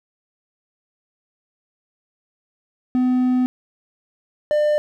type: tone pair in turn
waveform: triangle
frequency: 252.5 / 598.5 Hz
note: B3 / D5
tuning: +39 / +33 cents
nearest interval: octave + minor third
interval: 1494 cents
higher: second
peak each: -13 / -13 dBFS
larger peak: neither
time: 2.95-3.46 / 4.51-4.78 s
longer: first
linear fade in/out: 0 ms
effects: none